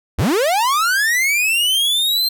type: linear sweep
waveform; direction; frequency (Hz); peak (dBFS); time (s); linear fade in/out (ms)
45% pulse; up; 53.2 to 4186; -14; 0.18-2.29; 10
effects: none